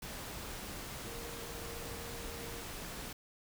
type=tone in noise; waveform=sine; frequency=466.2 Hz; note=A#4; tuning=in tune; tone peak=-49 dBFS; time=1.07-2.61 s; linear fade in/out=5 ms; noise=pink; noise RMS=-44 dBFS; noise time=0.02-3.13 s; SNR=-8 dB; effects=none